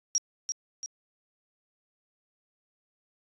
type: tone with echo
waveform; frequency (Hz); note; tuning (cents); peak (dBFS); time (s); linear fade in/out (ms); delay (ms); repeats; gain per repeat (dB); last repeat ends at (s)
sine; 5660; F8; +22; -22; 0.15-0.18; 0; 340; 2; -6; 0.86
effects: resampled to 24000 Hz